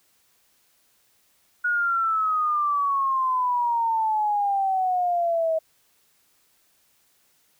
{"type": "exponential sweep", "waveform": "sine", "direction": "down", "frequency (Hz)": [1457, 637], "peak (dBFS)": -20, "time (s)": [1.64, 5.59], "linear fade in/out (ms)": 10, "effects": ["white hiss -64 dBFS RMS until 7.59 s"]}